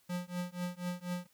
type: tone with tremolo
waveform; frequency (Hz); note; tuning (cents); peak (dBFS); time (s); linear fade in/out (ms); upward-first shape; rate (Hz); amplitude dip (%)
square; 178; F3; +33; -33; 0.09-1.27; 10; triangle; 4.1; 100
effects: white hiss -69 dBFS RMS until 1.33 s